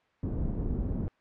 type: low-pass noise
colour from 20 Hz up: pink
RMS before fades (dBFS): -31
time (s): 0.23-1.08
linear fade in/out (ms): 0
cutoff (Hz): 270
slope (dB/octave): 12
effects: white hiss -67 dBFS RMS until 1.2 s + low-pass 2000 Hz 12 dB/octave